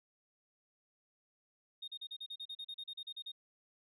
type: tone bursts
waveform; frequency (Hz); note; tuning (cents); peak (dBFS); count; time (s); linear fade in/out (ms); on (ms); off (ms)
sine; 3700; A#7; -14; -40; 16; 1.82-3.319; 10; 59; 37
effects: tanh soft clip ceiling -39 dBFS

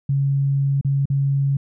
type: tone with dropouts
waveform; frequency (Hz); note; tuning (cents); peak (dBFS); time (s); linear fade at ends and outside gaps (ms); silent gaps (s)
sine; 138.59; C#3; 0; -16; 0.09-1.57; 5; 0.812-0.847 / 1.056-1.1
effects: none

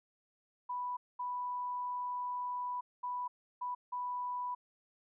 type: tone bursts at uneven times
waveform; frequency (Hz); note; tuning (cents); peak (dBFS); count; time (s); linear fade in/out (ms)
sine; 987.8; B5; 0; -35; 5; 0.69-0.97 / 1.19-2.81 / 3.03-3.28 / 3.61-3.75 / 3.92-4.55; 10
effects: none

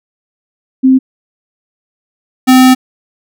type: tone pair in turn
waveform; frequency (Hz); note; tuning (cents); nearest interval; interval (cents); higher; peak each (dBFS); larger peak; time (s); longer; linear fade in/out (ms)
sine / square; 261.6 / 257.3; C4 / C4; 0 / -29; unison; 29; first; -3; neither; 0.83-0.99 / 2.47-2.75; second; 20
effects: none

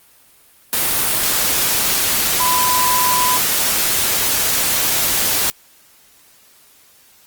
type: tone in noise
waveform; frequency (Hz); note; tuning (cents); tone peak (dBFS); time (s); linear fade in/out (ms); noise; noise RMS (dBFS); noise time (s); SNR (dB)
sine; 1000; B5; +21; -16; 2.4-3.37; 0; white; -17; 0.73-5.5; -2
effects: white hiss -50 dBFS RMS until 7.26 s + Opus 32 kbps

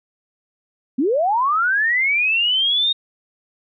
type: linear sweep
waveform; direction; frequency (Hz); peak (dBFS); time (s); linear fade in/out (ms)
sine; up; 232.6 to 3729; -15; 0.98-2.93; 10
effects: none

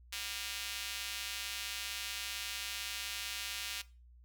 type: tone with high-pass filter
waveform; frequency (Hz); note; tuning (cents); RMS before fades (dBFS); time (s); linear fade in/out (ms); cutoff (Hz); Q
square; 107.8; A2; -35; -41; 0.12-3.82; 10; 2800; 1.1
effects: noise-tail reverb RT60 0.3 s tail -18 dB re dry + added 60 Hz sine -56 dBFS peak until 4.24 s

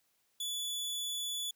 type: tone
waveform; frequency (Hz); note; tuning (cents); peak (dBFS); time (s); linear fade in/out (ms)
sawtooth; 3444; A7; -38; -32; 0.4-1.51; 5
effects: white hiss -75 dBFS RMS until 1.55 s

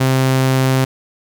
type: tone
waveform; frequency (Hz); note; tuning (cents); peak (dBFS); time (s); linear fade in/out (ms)
sawtooth; 131.5; C3; +9; -8; 0-0.85; 10
effects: none

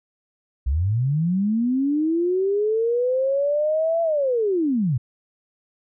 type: linear two-way sweep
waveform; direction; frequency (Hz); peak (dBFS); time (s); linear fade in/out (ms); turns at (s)
sine; up then down; 59.7 to 675 to 110.2; -18; 0.66-4.98; 10; 4.02
effects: none

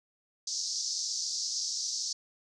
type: band-pass noise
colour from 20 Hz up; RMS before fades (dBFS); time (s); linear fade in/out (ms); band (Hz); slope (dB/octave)
white; -34; 0.47-2.13; 5; 4600 to 6300; 48
effects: none

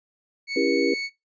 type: tone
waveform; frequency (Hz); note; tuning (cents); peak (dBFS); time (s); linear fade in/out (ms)
30% pulse; 2217; C#7; 0; -24; 0.47-1.1; 50
type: chord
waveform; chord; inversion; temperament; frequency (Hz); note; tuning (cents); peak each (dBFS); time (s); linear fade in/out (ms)
sine; C# diminished seventh; none; just; 277.2 / 332.6 / 399.1 / 479; C#4 / E4 / G4 / Bb4; 0 / +16 / +31 / +47; -25; 0.56-0.94; 5
effects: noise-tail reverb RT60 0.2 s tail -21 dB re dry + resampled to 16000 Hz

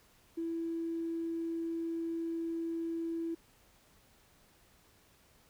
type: tone with tanh clipping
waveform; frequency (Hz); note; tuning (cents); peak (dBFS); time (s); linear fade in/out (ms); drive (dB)
triangle; 331.4; E4; +9; -33; 0.37-3.35; 10; 2
effects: pink hiss -65 dBFS RMS until 5.49 s

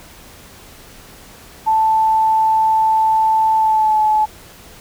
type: tone with pitch glide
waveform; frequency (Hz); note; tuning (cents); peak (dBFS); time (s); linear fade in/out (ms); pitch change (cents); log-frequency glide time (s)
sine; 880 to 859.4; A5 to A5; 0 to -41; -11; 1.66-4.26; 20; -41; 3.57-4
effects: pink hiss -41 dBFS RMS until 4.8 s

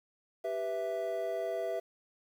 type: chord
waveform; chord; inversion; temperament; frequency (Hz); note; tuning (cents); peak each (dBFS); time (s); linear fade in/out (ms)
triangle; E minor; first; equal; 392 / 493.9 / 659.3; G4 / B4 / E5; 0 / 0 / 0; -37 / -37 / -32; 0.44-1.8; 10
effects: 10-bit

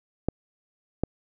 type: clicks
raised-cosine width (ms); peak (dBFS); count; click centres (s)
2; -10; 2; 0.286 / 1.036
effects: none

